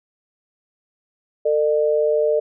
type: tone pair together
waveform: sine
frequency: 450 / 602.9 Hz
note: A4 / D5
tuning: +39 / +45 cents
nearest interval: perfect fourth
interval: 506 cents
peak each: -18 / -18 dBFS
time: 1.45-2.4 s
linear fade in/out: 10 ms
effects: none